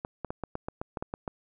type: clicks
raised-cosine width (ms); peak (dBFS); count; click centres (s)
1; -19; 11; 0.049 / 0.247 / 0.305 / 0.437 / 0.554 / 0.685 / 0.815 / 0.972 / 1.025 / 1.139 / 1.278
effects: none